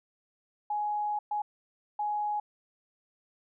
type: tone bursts at uneven times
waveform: sine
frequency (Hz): 836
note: G#5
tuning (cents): +11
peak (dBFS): -28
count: 3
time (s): 0.7-1.19 / 1.31-1.42 / 1.99-2.4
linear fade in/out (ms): 5
effects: none